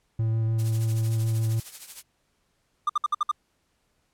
triangle tone with vibrato, 112 Hz, A2, 31 cents sharp, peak -20 dBFS, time 0.19-1.6 s, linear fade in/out 5 ms, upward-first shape sine, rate 6.7 Hz, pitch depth 11 cents each way
blue noise with tremolo, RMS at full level -36 dBFS, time 0.58-2.03 s, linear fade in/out 20 ms, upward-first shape triangle, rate 13 Hz, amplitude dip 75%
triangle tone bursts, 1200 Hz, D6, 37 cents sharp, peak -18 dBFS, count 6, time 2.87-3.315 s, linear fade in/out 5 ms, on 25 ms, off 59 ms
effects pink hiss -71 dBFS RMS until 4.13 s + low-pass 11000 Hz 12 dB/octave

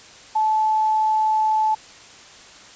sine tone, 868 Hz, A5, 24 cents flat, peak -16 dBFS, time 0.35-1.75 s, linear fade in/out 10 ms, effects white hiss -44 dBFS RMS until 2.75 s + resampled to 16000 Hz

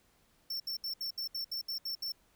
square tone bursts, 5410 Hz, E8, 44 cents sharp, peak -35 dBFS, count 10, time 0.5-2.121 s, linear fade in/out 5 ms, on 100 ms, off 69 ms, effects pink hiss -69 dBFS RMS until 2.35 s

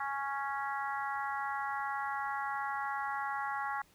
harmonic tone, 277.2 Hz, C#4, in tune, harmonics 3 / 4 / 5 / 6 / 7, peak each -37 / -39 / -41 / -43 / -44 dBFS, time 0-3.82 s, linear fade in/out 5 ms, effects pink hiss -65 dBFS RMS until 3.94 s

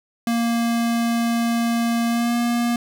square tone with pitch glide, 233.1 to 237.4 Hz, A#3 to A#3, 0 to +32 cents, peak -19 dBFS, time 0.27-2.76 s, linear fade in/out 2 ms, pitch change +32 cents, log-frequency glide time 2.08-2.35 s, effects none

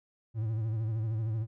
triangle tone with vibrato, 110.8 Hz, A2, 13 cents sharp, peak -27 dBFS, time 0.34-1.47 s, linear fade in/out 50 ms, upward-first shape triangle, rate 13 Hz, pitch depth 85 cents each way, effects none

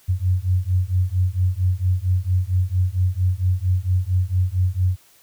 sine beating tone pair, 89.7 / 94.1 Hz, F2 / F#2, +47 / +30 cents, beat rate 4.4 Hz, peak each -20 / -20 dBFS, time 0.08-4.97 s, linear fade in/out 20 ms, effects white hiss -54 dBFS RMS until 5.22 s

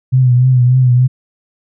sine tone with vibrato, 126.3 Hz, B2, 39 cents sharp, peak -6 dBFS, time 0.12-1.08 s, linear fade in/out 20 ms, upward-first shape triangle, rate 3.4 Hz, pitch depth 61 cents each way, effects none

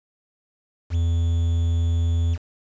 triangle tone with quantisation, 84.1 Hz, E2, 35 cents sharp, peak -16 dBFS, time 0.9-2.38 s, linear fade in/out 50 ms, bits 7, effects resampled to 16000 Hz

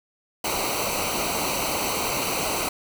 pink noise with comb filter, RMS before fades -26 dBFS, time 0.44-2.69 s, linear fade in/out 5 ms, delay 0.58 ms, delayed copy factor -0.8, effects none

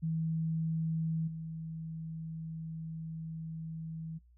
sine tone with level steps, 161.3 Hz, E3, 37 cents flat, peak -30 / -38 dBFS, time 0.02-4.19 s, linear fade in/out 20 ms, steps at 1.27 s, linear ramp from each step 10 ms, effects noise-tail reverb RT60 0.1 s tail -20 dB re dry + added 60 Hz sine -59 dBFS peak until 4.37 s

